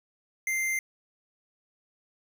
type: tone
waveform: square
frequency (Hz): 2090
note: C7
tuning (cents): -2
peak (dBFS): -27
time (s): 0.47-0.79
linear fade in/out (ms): 2
effects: none